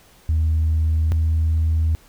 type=tone pair in turn; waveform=sine; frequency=79.3 / 80.04 Hz; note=D#2 / D#2; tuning=+33 / +50 cents; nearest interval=unison; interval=17 cents; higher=second; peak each=-14 / -14 dBFS; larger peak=neither; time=0.29-1.12 / 1.12-1.95 s; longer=neither; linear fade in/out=0 ms; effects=tanh soft clip ceiling -13 dBFS + pink hiss -52 dBFS RMS until 2.08 s